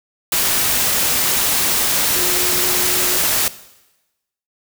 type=tone in noise; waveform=sine; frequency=360 Hz; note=F#4; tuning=47 cents flat; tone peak=-26 dBFS; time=2.16-3.18 s; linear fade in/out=2 ms; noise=white; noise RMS=-17 dBFS; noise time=0.32-3.48 s; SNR=-12 dB; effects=noise-tail reverb RT60 1.0 s tail -17 dB re dry